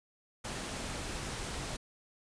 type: noise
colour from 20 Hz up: pink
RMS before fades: -39 dBFS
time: 0.44-1.77 s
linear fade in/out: 10 ms
effects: resampled to 22050 Hz